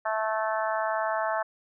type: harmonic tone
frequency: 218.6 Hz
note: A3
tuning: 11 cents flat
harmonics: 3 / 4 / 5 / 6 / 7 / 8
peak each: -29 / -31 / -33 / -35 / -36 / -37 dBFS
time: 0.05-1.43 s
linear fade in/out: 10 ms
effects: none